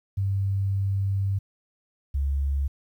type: tone pair in turn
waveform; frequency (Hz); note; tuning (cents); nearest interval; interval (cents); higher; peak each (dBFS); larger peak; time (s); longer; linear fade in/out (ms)
sine; 98 / 69.6; G2 / C#2; 0 / +8; tritone; 592; first; -22; neither; 0.17-1.39 / 2.14-2.68; first; 10
effects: 10-bit